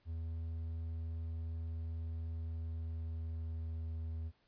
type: tone with pitch glide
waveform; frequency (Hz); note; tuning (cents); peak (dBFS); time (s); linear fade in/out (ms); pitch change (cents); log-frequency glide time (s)
triangle; 81.7 to 80.85; E2 to E2; -15 to -33; -36; 0.05-4.32; 50; -18; 2.17-4.09
effects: pink hiss -74 dBFS RMS until 4.47 s + resampled to 11025 Hz